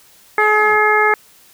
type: linear sweep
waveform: 10% pulse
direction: down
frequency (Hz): 659.3 to 40.43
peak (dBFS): -27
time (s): 0.37-0.79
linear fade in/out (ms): 50
type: harmonic tone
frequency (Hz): 424.8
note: G#4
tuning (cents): +39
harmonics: 1 / 2 / 3 / 4 / 5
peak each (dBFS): -17 / -17 / -17 / -17 / -17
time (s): 0.38-1.14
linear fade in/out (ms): 2
effects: white hiss -48 dBFS RMS until 1.53 s